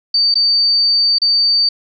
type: tone with dropouts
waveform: sine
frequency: 4600 Hz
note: D8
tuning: 37 cents flat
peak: -10 dBFS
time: 0.14-1.69 s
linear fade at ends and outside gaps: 5 ms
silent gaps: 0.342-0.354 / 1.185-1.217 s
effects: none